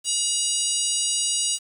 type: harmonic tone with a mistuned harmonic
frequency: 957 Hz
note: A#5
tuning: 45 cents sharp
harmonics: 3 / 4 / 5 / 6 / 7 / 8 / 9 / 10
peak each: -29 / -32 / -31 / -32 / -29 / -28 / -31 / -29 dBFS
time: 0.04-1.59 s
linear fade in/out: 50 ms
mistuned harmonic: 8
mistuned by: +44 cents
effects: 8-bit